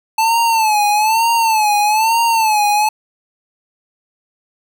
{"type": "tone with vibrato", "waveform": "square", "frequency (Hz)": 876, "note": "A5", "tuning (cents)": -8, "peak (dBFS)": -12, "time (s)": [0.18, 2.89], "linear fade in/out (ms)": 5, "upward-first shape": "sine", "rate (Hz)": 1.1, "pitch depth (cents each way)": 100, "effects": []}